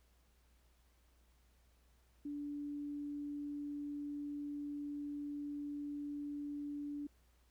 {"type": "tone", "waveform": "sine", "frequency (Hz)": 290, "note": "D4", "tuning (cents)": -22, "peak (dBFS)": -40, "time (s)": [2.25, 7.07], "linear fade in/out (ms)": 5, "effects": ["added 60 Hz sine -68 dBFS peak until 7.5 s", "pink hiss -75 dBFS RMS until 7.5 s"]}